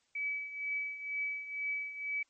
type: tone with tremolo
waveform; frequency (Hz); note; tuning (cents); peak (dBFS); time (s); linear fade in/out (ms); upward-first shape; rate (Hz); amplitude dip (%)
sine; 2289; D7; -45; -31; 0.15-2.23; 5; triangle; 2.1; 75
effects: white hiss -74 dBFS RMS until 2.29 s + MP3 32 kbps